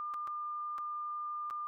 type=tone with dropouts; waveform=sine; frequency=1202 Hz; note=D6; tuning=40 cents sharp; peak=-36 dBFS; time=0-1.67 s; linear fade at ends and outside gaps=0 ms; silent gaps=0.138-0.142 / 0.273-0.277 / 0.781-0.785 / 1.501-1.508 s; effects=none